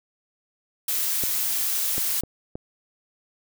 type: noise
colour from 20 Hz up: blue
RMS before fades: -25 dBFS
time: 0.88-2.21 s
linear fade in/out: 5 ms
type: clicks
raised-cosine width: 2 ms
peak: -19 dBFS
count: 4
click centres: 1.237 / 1.981 / 2.236 / 2.555 s
effects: none